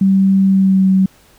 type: tone with pitch glide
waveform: sine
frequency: 193.1 to 189.89 Hz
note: G3 to F#3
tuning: -26 to +45 cents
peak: -8 dBFS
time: 0.01-1.06 s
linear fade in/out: 5 ms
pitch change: -29 cents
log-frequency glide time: 0.49-0.88 s
effects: pink hiss -49 dBFS RMS until 1.38 s